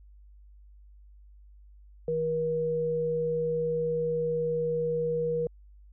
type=tone pair together; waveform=sine; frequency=159.48 / 477.9 Hz; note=D#3 / A#4; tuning=+43 / +43 cents; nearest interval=octave + perfect fifth; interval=1900 cents; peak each=-35 / -26 dBFS; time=2.08-5.47 s; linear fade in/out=2 ms; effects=added 50 Hz sine -50 dBFS peak until 5.92 s